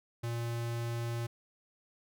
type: tone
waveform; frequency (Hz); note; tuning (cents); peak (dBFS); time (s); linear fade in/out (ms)
square; 117.4; A#2; +13; -34; 0.23-1.27; 10
effects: none